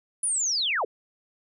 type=linear sweep; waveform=sine; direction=down; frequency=10000 to 347.7 Hz; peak=-23 dBFS; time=0.23-0.85 s; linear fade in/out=5 ms; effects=none